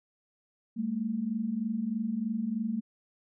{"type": "tone pair together", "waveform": "sine", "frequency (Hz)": [202.6, 225.8], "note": ["G#3", "A3"], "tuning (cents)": [-43, 45], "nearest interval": "major second", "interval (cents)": 188, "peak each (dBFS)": [-34, -30], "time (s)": [0.76, 2.81], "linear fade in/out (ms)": 20, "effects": []}